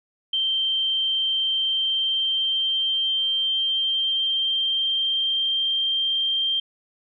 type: tone with pitch glide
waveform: sine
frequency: 3136 to 3169 Hz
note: G7 to G7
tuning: 0 to +18 cents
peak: -20 dBFS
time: 0.33-6.6 s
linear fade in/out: 5 ms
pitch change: +18 cents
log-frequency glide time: 1.55-5.72 s
effects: none